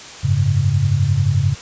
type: chord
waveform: sine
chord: F# suspended second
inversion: none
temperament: equal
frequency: 92.5 / 103.83 / 138.59 Hz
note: F#2 / G#2 / C#3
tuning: 0 / 0 / 0 cents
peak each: -19 / -17 / -17 dBFS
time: 0.23-1.55 s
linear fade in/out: 20 ms
effects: white hiss -35 dBFS RMS until 1.61 s + resampled to 16000 Hz